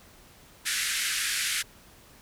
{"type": "band-pass noise", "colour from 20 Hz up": "pink", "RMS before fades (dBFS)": -29, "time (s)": [0.65, 1.63], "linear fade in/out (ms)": 20, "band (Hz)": [1500, 12000], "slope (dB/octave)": 48, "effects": ["pink hiss -54 dBFS RMS until 2.21 s"]}